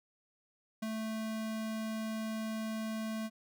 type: tone with ADSR envelope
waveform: square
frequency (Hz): 220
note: A3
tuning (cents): 0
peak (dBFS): -34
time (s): 0.82-3.3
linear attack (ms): 9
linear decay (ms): 18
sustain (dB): -2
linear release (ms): 44
effects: none